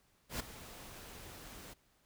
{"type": "noise with ADSR envelope", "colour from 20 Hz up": "pink", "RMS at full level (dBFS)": -37, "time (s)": [0.29, 1.74], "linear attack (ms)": 110, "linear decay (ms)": 8, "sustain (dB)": -14, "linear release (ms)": 13, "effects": ["pink hiss -72 dBFS RMS until 2.05 s"]}